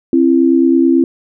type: tone pair together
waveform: sine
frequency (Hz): 266 / 335.2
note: C4 / E4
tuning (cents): +29 / +29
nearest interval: major third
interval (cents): 400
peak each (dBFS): -10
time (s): 0.13-1.04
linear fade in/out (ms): 2
effects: none